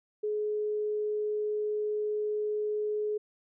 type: tone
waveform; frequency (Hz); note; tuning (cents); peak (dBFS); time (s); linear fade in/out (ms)
sine; 422.4; G#4; +29; -28; 0.23-3.18; 10
effects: none